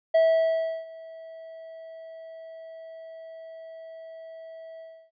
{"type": "tone with ADSR envelope", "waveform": "triangle", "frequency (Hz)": 651, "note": "E5", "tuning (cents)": -22, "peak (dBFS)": -14, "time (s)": [0.14, 5.11], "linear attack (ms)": 10, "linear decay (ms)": 700, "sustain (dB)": -24, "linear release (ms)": 310, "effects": ["resampled to 11025 Hz"]}